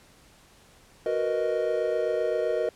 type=chord; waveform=triangle; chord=B major seventh; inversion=second; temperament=equal; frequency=370 / 466.2 / 493.9 / 622.3 Hz; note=F#4 / A#4 / B4 / D#5; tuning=0 / 0 / 0 / 0 cents; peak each=-30 / -26 / -30 / -26 dBFS; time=1.06-2.69 s; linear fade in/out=2 ms; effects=pink hiss -56 dBFS RMS until 2.75 s + low-pass 11000 Hz 12 dB/octave